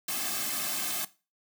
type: noise with comb filter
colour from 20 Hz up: white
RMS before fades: -32 dBFS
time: 0.08-1.05 s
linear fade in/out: 5 ms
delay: 2.1 ms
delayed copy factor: -0.95
effects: noise-tail reverb RT60 0.3 s tail -17 dB re dry + high-pass 150 Hz 12 dB/octave